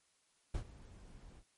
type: noise with ADSR envelope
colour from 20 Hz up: brown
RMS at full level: -37 dBFS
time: 0.54-1.44 s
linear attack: 7 ms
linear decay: 87 ms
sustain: -18 dB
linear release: 76 ms
effects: white hiss -74 dBFS RMS until 1.57 s + MP3 48 kbps